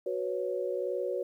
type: chord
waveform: sine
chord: F# suspended fourth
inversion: none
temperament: just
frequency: 370 / 493.3 / 555 Hz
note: F#4 / B4 / C#5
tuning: 0 / -2 / +2 cents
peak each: -34 dBFS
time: 0.06-1.23 s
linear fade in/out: 5 ms
effects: 11-bit